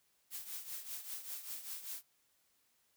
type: noise with tremolo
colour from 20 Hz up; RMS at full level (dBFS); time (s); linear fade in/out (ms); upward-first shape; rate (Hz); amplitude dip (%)
blue; -42; 0.3-2.03; 50; triangle; 5.1; 75
effects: white hiss -75 dBFS RMS until 2.96 s